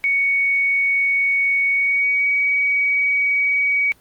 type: tone with pitch glide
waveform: sine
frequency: 2229 to 2261 Hz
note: C#7 to C#7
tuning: +9 to +34 cents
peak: -15 dBFS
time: 0.04-3.92 s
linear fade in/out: 0 ms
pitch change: +25 cents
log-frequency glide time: 1.71-2.29 s
effects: pink hiss -54 dBFS RMS until 4 s + Opus 32 kbps